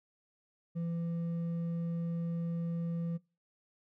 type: tone with hard clipping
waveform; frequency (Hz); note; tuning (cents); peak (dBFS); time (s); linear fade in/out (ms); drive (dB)
sine; 168.5; E3; +38; -34; 0.75-3.18; 20; 4
effects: noise-tail reverb RT60 0.3 s tail -22 dB re dry